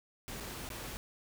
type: noise with dropouts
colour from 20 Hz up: pink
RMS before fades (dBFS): -43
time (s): 0.28-0.97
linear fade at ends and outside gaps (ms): 0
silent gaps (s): 0.402-0.406 / 0.69-0.702
effects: none